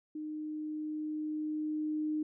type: tone with level ramp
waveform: sine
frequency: 306.4 Hz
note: D#4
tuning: 27 cents flat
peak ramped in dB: -37 to -30 dBFS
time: 0.15-2.23 s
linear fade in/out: 5 ms
effects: none